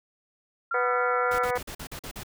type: tone with vibrato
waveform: sine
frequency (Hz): 1371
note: F6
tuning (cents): -32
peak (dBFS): -26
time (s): 0.71-1.45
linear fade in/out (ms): 5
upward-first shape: sine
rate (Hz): 3.8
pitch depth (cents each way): 19
type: harmonic tone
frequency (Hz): 246.9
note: B3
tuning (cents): 0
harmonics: 2 / 3 / 4 / 5 / 6 / 7 / 8 / 9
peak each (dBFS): -27 / -31 / -33 / -35 / -37 / -38 / -39 / -40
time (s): 0.74-1.58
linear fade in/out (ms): 5
type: noise bursts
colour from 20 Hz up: pink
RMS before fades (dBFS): -38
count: 8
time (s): 1.31-2.234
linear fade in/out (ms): 5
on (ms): 77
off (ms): 44
effects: none